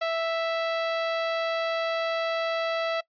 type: tone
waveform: sawtooth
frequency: 659.3 Hz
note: E5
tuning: in tune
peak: -21 dBFS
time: 0.01-3.01 s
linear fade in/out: 10 ms
effects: noise-tail reverb RT60 0.1 s tail -23 dB re dry + resampled to 11025 Hz